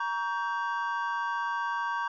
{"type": "chord", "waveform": "triangle", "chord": "G diminished", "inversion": "first", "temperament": "just", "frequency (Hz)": [940.8, 1128.9, 1568], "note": ["Bb5", "Db6", "G6"], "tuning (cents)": [16, 31, 0], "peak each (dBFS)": [-30, -32, -32], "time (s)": [0, 2.08], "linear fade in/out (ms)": 5, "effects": ["resampled to 16000 Hz"]}